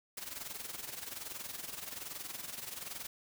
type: noise with amplitude modulation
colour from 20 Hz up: white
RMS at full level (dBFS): -41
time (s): 0.17-3.07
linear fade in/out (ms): 5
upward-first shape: sine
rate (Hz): 21.2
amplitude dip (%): 70
effects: none